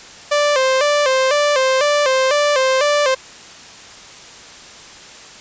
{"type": "tone with vibrato", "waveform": "sawtooth", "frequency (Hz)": 554.4, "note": "C#5", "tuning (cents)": 0, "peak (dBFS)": -9, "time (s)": [0.31, 3.15], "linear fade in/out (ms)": 10, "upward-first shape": "square", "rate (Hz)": 2, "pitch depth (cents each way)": 97, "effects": ["white hiss -38 dBFS RMS until 5.4 s", "resampled to 16000 Hz"]}